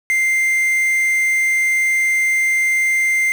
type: tone with quantisation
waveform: triangle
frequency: 2093 Hz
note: C7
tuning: in tune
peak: -12 dBFS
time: 0.1-3.32 s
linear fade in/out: 0 ms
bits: 5
effects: none